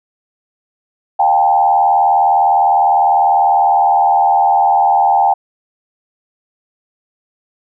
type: tone with frequency modulation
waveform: sine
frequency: 800 Hz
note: G5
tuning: 35 cents sharp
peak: -8 dBFS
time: 1.19-5.34 s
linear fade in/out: 10 ms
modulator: 79.8 Hz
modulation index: 1.1
effects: none